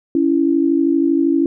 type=tone pair together; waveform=sine; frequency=280 / 332.7 Hz; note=C#4 / E4; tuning=+18 / +16 cents; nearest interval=minor third; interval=298 cents; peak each=-15 dBFS; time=0.15-1.46 s; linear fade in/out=2 ms; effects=none